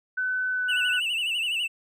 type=tone with pitch glide; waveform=sine; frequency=1509 to 1485.6 Hz; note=F#6 to F#6; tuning=+34 to +7 cents; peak=-24 dBFS; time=0.17-1 s; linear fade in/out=10 ms; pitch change=-27 cents; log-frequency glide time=0.51-0.79 s
type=tone with vibrato; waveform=triangle; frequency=2796 Hz; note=F7; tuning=1 cent sharp; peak=-23 dBFS; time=0.68-1.68 s; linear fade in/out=20 ms; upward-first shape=sine; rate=12 Hz; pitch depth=110 cents each way
effects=none